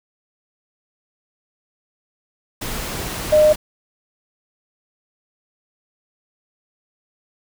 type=tone in noise; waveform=sine; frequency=610 Hz; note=D#5; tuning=34 cents flat; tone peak=-9 dBFS; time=3.32-3.53 s; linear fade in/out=10 ms; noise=pink; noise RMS=-27 dBFS; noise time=2.61-3.56 s; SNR=+15 dB; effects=none